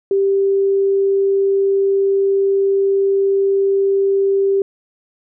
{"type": "tone", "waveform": "sine", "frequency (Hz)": 392.7, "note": "G4", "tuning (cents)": 3, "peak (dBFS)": -12, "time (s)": [0.11, 4.62], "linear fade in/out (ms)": 2, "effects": []}